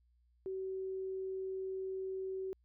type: tone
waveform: sine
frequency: 380 Hz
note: F#4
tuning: 46 cents sharp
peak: -37 dBFS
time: 0.46-2.53 s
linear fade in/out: 0 ms
effects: added 60 Hz sine -68 dBFS peak until 2.64 s